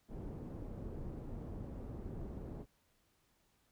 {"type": "low-pass noise", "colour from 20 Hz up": "pink", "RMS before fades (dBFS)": -45, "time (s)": [0.08, 2.66], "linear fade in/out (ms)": 50, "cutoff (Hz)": 430, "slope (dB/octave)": 12, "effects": ["pink hiss -75 dBFS RMS until 3.71 s"]}